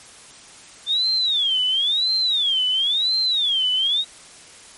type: tone with vibrato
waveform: sine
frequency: 3520 Hz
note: A7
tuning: in tune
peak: -17 dBFS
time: 0.86-4.05 s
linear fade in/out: 50 ms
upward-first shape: sine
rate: 0.97 Hz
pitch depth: 280 cents each way
effects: white hiss -44 dBFS RMS until 4.77 s + MP3 48 kbps